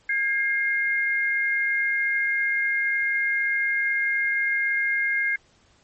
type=tone pair together; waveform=sine; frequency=1632 / 2124 Hz; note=G#6 / C7; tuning=-31 / +25 cents; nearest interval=perfect fourth; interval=456 cents; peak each=-24 / -23 dBFS; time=0.09-5.36 s; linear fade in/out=5 ms; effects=pink hiss -60 dBFS RMS until 5.83 s + MP3 32 kbps